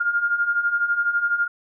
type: beating tone pair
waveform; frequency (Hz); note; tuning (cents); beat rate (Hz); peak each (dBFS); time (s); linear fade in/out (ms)
sine; 1402 / 1414; F6 / F6; +6 / +21; 12; -25 / -20; 0-1.48; 10
effects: none